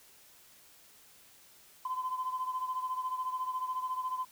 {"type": "beating tone pair", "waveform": "sine", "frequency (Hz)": [1020, 1034], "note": ["C6", "C6"], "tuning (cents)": [-44, -21], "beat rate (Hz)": 14, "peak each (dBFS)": [-33, -38], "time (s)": [1.85, 4.25], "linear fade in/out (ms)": 5, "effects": ["tanh soft clip ceiling -26 dBFS", "white hiss -59 dBFS RMS until 4.31 s"]}